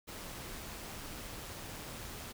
pink noise with amplitude modulation, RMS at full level -44 dBFS, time 0.07-2.33 s, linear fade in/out 20 ms, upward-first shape sine, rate 161 Hz, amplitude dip 25%, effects none

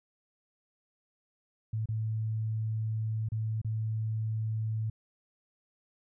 sine tone with dropouts, 110 Hz, A2, in tune, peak -29 dBFS, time 1.73-4.9 s, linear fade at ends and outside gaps 5 ms, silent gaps 1.858-1.887 / 3.288-3.319 / 3.616-3.646 s, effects none

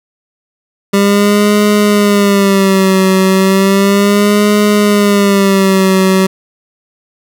25% pulse tone with vibrato, 198.5 Hz, G3, 22 cents sharp, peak -3 dBFS, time 0.93-6.27 s, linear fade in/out 10 ms, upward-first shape sine, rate 0.34 Hz, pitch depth 82 cents each way, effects none

